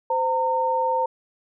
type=tone pair together; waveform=sine; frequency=516 / 914.4 Hz; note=C5 / A#5; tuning=-24 / -34 cents; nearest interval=minor seventh; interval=990 cents; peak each=-24 / -21 dBFS; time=0.1-1.06 s; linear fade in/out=5 ms; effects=none